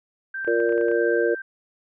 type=tone with tremolo; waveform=sine; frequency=1568 Hz; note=G6; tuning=in tune; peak=-26 dBFS; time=0.34-1.42 s; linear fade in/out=5 ms; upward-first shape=sine; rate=1.6 Hz; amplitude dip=45%
type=clicks; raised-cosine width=0.5 ms; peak=-27 dBFS; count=9; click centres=0.447 / 0.477 / 0.602 / 0.693 / 0.724 / 0.779 / 0.812 / 0.884 / 0.915 s
type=harmonic tone; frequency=116.54 Hz; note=A#2; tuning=in tune; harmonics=3 / 4 / 5; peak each=-23 / -21 / -26 dBFS; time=0.47-1.35 s; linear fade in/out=10 ms
effects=none